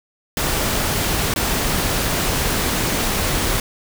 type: noise with dropouts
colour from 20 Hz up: pink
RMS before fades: -20 dBFS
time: 0.37-3.6 s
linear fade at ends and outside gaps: 2 ms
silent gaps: 1.339-1.36 s
effects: none